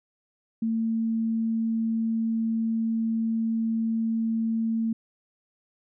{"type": "tone", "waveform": "sine", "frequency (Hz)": 225.4, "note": "A3", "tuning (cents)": 42, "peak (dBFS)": -23, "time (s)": [0.62, 4.93], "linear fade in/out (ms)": 5, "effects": []}